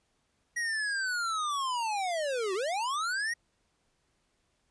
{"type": "linear two-way sweep", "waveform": "square", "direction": "down then up", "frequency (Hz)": [1914, 361.3, 1914], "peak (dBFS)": -30, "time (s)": [0.56, 3.34], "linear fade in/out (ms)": 10, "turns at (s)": 2.54, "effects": ["pink hiss -74 dBFS RMS until 4.7 s", "resampled to 22050 Hz"]}